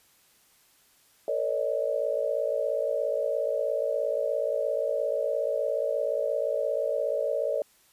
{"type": "tone cluster", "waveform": "sine", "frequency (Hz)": [450.5, 498.9, 565, 622], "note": ["A4", "B4", "C#5", "D#5"], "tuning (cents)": [41, 17, 33, -1], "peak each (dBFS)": [-32, -36, -28, -30], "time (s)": [1.28, 7.62], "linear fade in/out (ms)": 2, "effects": ["white hiss -62 dBFS RMS until 7.92 s", "resampled to 32000 Hz"]}